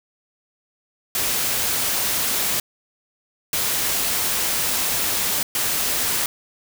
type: noise bursts at uneven times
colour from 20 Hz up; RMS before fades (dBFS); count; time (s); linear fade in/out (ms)
white; -22; 3; 1.15-2.6 / 3.53-5.43 / 5.55-6.26; 2
effects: none